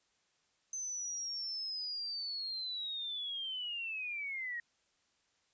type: linear sweep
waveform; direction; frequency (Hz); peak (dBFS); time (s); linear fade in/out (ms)
sine; down; 6200 to 1864.7; -37; 0.73-4.6; 2
effects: white hiss -75 dBFS RMS until 5.53 s + resampled to 16000 Hz